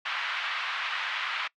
pink band-pass noise, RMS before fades -32 dBFS, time 0.05-1.48 s, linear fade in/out 10 ms, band 1100 to 3300 Hz, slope 24 dB/octave, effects noise-tail reverb RT60 0.1 s tail -23 dB re dry

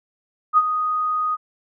sine tone with ADSR envelope, 1244.5 Hz, D#6, in tune, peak -9 dBFS, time 0.53-1.37 s, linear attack 44 ms, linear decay 41 ms, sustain -10 dB, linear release 33 ms, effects none

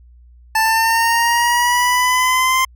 25% pulse linear sweep, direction up, 880 to 1046.5 Hz, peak -9 dBFS, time 0.55-2.65 s, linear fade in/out 5 ms, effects added 60 Hz sine -42 dBFS peak until 2.75 s

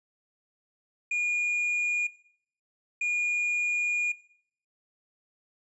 triangle tone pair in turn, 2434 / 2434 Hz, D#7 / D#7, -39 / -39 cents, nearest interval unison, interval 0 cents, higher neither, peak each -24 dBFS, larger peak neither, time 1.11-2.07 / 3.01-4.12 s, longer second, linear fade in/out 5 ms, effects noise-tail reverb RT60 0.6 s tail -18 dB re dry + resampled to 22050 Hz

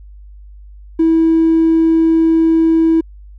triangle tone, 325.5 Hz, E4, 22 cents flat, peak -5 dBFS, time 0.99-3.01 s, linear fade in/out 10 ms, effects tanh soft clip ceiling -5 dBFS + added 50 Hz sine -34 dBFS peak until 3.38 s

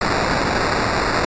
violet noise with sample-and-hold, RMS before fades -19 dBFS, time 0.01-1.25 s, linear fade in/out 5 ms, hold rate 3150 Hz, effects resampled to 16000 Hz

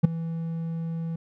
triangle tone with ADSR envelope, 164.81 Hz, E3, in tune, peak -7 dBFS, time 0.03-1.16 s, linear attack 17 ms, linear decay 9 ms, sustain -19 dB, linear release 6 ms, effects none

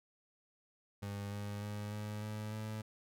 30% pulse tone with pitch steps, 101.1 / 102.51 / 103.94 / 105.39 / 106.86 / 108.36 Hz, G#2 / G#2 / G#2 / G#2 / G#2 / A2, -46 / -22 / +2 / +26 / +50 / -26 cents, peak -37 dBFS, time 1.02-2.82 s, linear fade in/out 10 ms, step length 300 ms, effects none

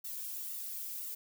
violet noise with flanger, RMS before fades -41 dBFS, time 0.04-1.15 s, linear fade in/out 10 ms, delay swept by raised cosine 1.2 to 2.4 ms, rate 2 Hz, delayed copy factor -0.75, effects none

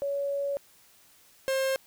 sine / 45% pulse tone pair in turn, 562 / 532.7 Hz, C#5 / C5, +24 / +31 cents, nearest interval minor second, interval 93 cents, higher first, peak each -27 / -25 dBFS, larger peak second, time 0.02-0.57 / 1.48-1.76 s, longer first, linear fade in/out 0 ms, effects white hiss -59 dBFS RMS until 1.86 s

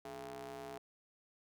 sawtooth ring-modulated tone, 129.3 Hz, C3, 20 cents flat, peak -38 dBFS, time 0.05-0.78 s, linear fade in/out 2 ms, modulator 550 Hz, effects high-pass 60 Hz 12 dB/octave

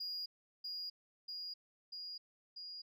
sine tone with echo, 4862 Hz, D#8, 41 cents flat, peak -37 dBFS, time 0-0.26 s, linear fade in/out 10 ms, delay 640 ms, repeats 4, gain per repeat -2 dB, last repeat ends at 2.82 s, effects tanh soft clip ceiling -38 dBFS

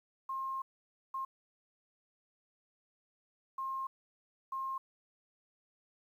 sine tone bursts at uneven times, 1066 Hz, C6, 32 cents sharp, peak -35 dBFS, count 4, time 0.29-0.62 / 1.14-1.25 / 3.58-3.87 / 4.52-4.78 s, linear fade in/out 5 ms, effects 11-bit

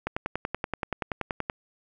click train, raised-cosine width 0.5 ms, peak -13 dBFS, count 16, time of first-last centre 0.07-1.499 s, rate 10.5 Hz, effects none

